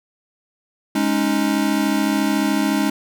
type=chord; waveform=square; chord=Ab suspended fourth; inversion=none; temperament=equal; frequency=207.7 / 277.2 / 311.1 Hz; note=Ab3 / Db4 / Eb4; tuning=0 / 0 / 0 cents; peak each=-22 dBFS; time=0.95-2.9 s; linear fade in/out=5 ms; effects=none